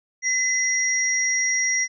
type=tone pair together; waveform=sine; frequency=2022 / 5719 Hz; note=B6 / F8; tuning=+40 / +40 cents; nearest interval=octave + tritone; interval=1800 cents; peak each=-22 dBFS; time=0.22-1.88 s; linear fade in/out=50 ms; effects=none